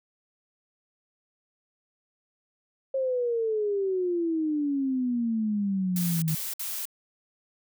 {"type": "exponential sweep", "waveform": "sine", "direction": "down", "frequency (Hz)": [540, 155.56], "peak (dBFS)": -24, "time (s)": [2.94, 6.35], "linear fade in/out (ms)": 5}
{"type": "noise bursts", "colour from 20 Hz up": "blue", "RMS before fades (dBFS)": -33, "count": 3, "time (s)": [5.96, 6.854], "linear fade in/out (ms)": 2, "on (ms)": 260, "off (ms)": 57}
{"effects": []}